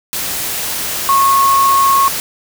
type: tone in noise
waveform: sine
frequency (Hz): 1095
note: C#6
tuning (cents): -22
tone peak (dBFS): -8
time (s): 1.09-2.08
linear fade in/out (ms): 0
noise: white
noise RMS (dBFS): -20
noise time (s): 0.13-2.2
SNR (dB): +9
effects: none